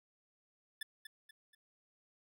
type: tone with echo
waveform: 25% pulse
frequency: 1747 Hz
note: A6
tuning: 13 cents flat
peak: -35 dBFS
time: 0.81-0.83 s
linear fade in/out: 5 ms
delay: 240 ms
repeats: 3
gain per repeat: -8 dB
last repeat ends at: 1.55 s
effects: none